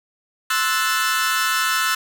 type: chord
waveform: sawtooth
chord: F# half-diminished seventh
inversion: second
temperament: equal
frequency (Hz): 1046.5 / 1318.5 / 1480 / 1760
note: C6 / E6 / F#6 / A6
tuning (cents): 0 / 0 / 0 / 0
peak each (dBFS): -24 / -18 / -20 / -21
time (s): 0.5-1.95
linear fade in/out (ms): 5
effects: none